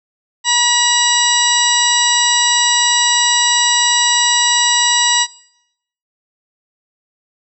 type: harmonic tone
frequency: 963 Hz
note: B5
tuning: 44 cents flat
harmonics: 1 / 2 / 3 / 4 / 5 / 6 / 8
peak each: -18 / -19 / -19 / -17 / -25 / -18 / -18 dBFS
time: 0.44-5.27 s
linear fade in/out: 50 ms
effects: noise-tail reverb RT60 0.8 s tail -22 dB re dry